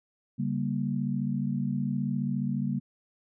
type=chord; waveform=sine; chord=G diminished; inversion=second; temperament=just; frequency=141.12 / 196 / 235.2 Hz; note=Db3 / G3 / Bb3; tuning=+31 / 0 / +16 cents; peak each=-31 dBFS; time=0.38-2.8 s; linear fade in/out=20 ms; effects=none